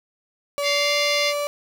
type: tone with pitch glide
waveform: 35% pulse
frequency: 572 to 580.7 Hz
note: D5 to D5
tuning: -46 to -20 cents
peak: -21 dBFS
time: 0.58-1.47 s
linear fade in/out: 0 ms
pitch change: +26 cents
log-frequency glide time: 0.7-0.93 s
type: harmonic tone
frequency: 698.5 Hz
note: F5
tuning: in tune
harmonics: 3 / 4 / 5 / 6 / 7 / 8 / 9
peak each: -24 / -29 / -28 / -29 / -28 / -35 / -35 dBFS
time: 0.62-1.34 s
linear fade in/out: 50 ms
effects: none